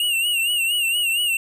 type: tone with vibrato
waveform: square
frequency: 2808 Hz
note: F7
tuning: 9 cents sharp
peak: -19 dBFS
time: 0-1.37 s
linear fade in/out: 2 ms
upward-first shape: sine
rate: 4.3 Hz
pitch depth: 79 cents each way
effects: none